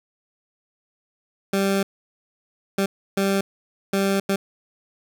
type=tone bursts at uneven times; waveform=20% pulse; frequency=196 Hz; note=G3; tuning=in tune; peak=-14 dBFS; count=5; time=1.53-1.83 / 2.78-2.86 / 3.17-3.41 / 3.93-4.2 / 4.29-4.36 s; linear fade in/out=5 ms; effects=none